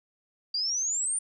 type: exponential sweep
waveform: sine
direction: up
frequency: 4673 to 9270 Hz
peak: -26 dBFS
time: 0.54-1.19 s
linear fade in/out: 5 ms
effects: none